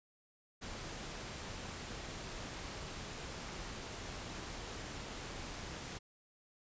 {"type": "noise", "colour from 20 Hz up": "pink", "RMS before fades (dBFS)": -45, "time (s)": [0.61, 5.99], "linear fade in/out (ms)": 20, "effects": ["resampled to 16000 Hz"]}